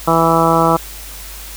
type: harmonic tone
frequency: 164.81 Hz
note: E3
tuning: in tune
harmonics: 1 / 2 / 3 / 4 / 5 / 6 / 7 / 8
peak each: -18 / -18 / -18 / -18 / -18 / -18 / -18 / -18 dBFS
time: 0.07-0.77 s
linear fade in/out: 10 ms
effects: added 50 Hz sine -33 dBFS peak until 1.56 s + white hiss -33 dBFS RMS until 1.56 s